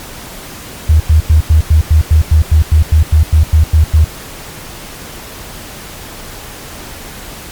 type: tone bursts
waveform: sine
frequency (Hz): 77.78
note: D#2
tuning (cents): 0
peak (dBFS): -3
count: 16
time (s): 0.89-4.045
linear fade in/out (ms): 5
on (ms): 110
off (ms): 93
effects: pink hiss -29 dBFS RMS until 7.51 s + MP3 96 kbps